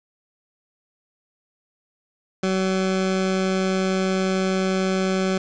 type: tone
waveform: 20% pulse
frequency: 188.9 Hz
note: F#3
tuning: 36 cents sharp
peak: -15 dBFS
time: 2.43-5.38 s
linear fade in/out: 5 ms
effects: resampled to 16000 Hz + 7-bit